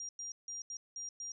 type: tone bursts at uneven times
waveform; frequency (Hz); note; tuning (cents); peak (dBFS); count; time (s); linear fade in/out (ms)
sine; 5700; F8; +34; -40; 6; 0-0.09 / 0.19-0.32 / 0.48-0.62 / 0.7-0.77 / 0.96-1.09 / 1.2-1.32; 2
effects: none